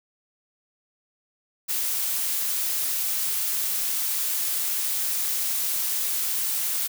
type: noise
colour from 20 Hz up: blue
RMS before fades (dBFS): -26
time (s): 1.68-6.88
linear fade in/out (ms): 20
effects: none